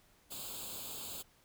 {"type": "noise with comb filter", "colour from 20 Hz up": "white", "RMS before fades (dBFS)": -44, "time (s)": [0.3, 1.23], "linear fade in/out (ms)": 20, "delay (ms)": 0.26, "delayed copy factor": 0.9, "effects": ["pink hiss -67 dBFS RMS until 1.44 s"]}